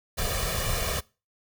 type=noise with comb filter; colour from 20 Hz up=pink; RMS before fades=-28 dBFS; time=0.17-1.01 s; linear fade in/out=20 ms; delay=1.7 ms; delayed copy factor=+0.85; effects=noise-tail reverb RT60 0.3 s tail -22 dB re dry